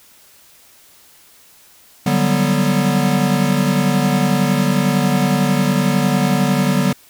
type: chord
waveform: square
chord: G major seventh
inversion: second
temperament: equal with one note detuned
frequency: 146.83 / 185 / 196 / 244.4 Hz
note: D3 / F#3 / G3 / B3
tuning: 0 / 0 / 0 / -18 cents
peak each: -20 dBFS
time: 2.06-6.93 s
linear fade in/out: 5 ms
effects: white hiss -48 dBFS RMS until 7.09 s